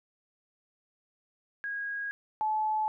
sine tone pair in turn, 1642 / 862.8 Hz, G#6 / A5, -20 / -34 cents, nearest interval major seventh, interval 1114 cents, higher first, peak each -32 / -26 dBFS, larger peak second, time 1.64-2.11 / 2.41-2.88 s, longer neither, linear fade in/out 0 ms, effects none

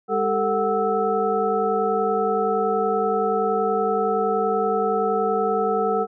sine tone cluster, 203.3 / 397.6 / 448.2 / 741 / 1309 Hz, G#3 / G4 / A4 / F#5 / E6, -37 / +25 / +32 / +2 / -13 cents, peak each -29 / -28 / -22 / -24 / -27 dBFS, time 0.08-6.07 s, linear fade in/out 50 ms, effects none

